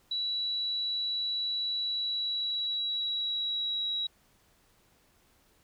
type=tone with pitch glide; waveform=sine; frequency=3928 to 3872 Hz; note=B7 to B7; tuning=-10 to -35 cents; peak=-29 dBFS; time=0.11-4.07 s; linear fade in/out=5 ms; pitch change=-25 cents; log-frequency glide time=1.78-3.9 s; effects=pink hiss -66 dBFS RMS until 5.63 s